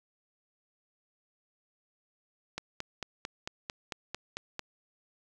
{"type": "click train", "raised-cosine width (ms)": 0.2, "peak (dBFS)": -18, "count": 10, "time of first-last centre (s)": [2.58, 4.593], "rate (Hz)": 4.47, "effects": []}